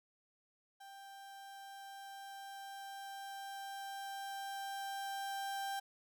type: tone with level ramp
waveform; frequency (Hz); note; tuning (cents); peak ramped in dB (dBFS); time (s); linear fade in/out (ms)
35% pulse; 788; G5; +9; -50 to -36; 0.8-5.8; 10
effects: none